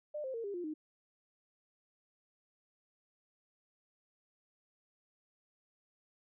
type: tone with pitch steps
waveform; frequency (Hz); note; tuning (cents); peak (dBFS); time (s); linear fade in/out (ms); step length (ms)
sine; 599 / 524.5 / 459.2 / 402.1 / 352.1 / 308.3; D5 / C5 / A#4 / G4 / F4 / D#4; +34 / +4 / -26 / +44 / +14 / -16; -37; 0.14-0.74; 10; 100
effects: none